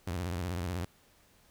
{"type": "tone with vibrato", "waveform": "sawtooth", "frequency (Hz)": 88.1, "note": "F2", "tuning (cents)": 16, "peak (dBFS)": -29, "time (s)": [0.07, 0.85], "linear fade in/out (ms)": 5, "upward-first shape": "sine", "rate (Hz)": 16, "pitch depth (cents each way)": 160, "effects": ["pink hiss -64 dBFS RMS until 1.5 s"]}